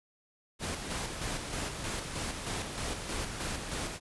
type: noise with tremolo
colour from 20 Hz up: pink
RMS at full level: -35 dBFS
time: 0.59-4 s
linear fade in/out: 50 ms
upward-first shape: square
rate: 3.2 Hz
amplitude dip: 40%
effects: resampled to 24000 Hz